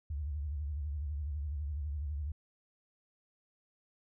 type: tone with vibrato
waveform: sine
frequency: 73.3 Hz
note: D2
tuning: 3 cents flat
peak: -34 dBFS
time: 0.1-2.32 s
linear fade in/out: 5 ms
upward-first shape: sine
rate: 12 Hz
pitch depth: 130 cents each way
effects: none